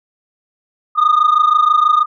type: tone pair together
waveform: sine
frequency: 1211.8 / 1238 Hz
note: D#6 / D#6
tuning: -46 / -9 cents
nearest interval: unison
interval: 37 cents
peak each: -10 dBFS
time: 0.95-2.06 s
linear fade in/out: 50 ms
effects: tanh soft clip ceiling -6 dBFS